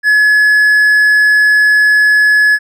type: tone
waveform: triangle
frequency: 1700 Hz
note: G#6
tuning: 40 cents sharp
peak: -4 dBFS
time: 0.03-2.59 s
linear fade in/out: 50 ms
effects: none